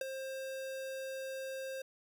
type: tone with ADSR envelope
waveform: square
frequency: 531 Hz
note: C5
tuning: 25 cents sharp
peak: -32 dBFS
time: 0.01-1.82 s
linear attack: 3 ms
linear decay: 15 ms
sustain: -8 dB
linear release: 5 ms
effects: none